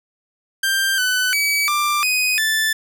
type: tone with pitch steps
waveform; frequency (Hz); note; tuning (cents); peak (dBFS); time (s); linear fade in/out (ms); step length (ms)
sawtooth; 1580 / 1502 / 2283 / 1184 / 2501 / 1758; G6 / F#6 / D7 / D6 / D#7 / A6; +13 / +26 / -50 / +14 / +8 / -2; -13; 0.63-2.73; 5; 350
effects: none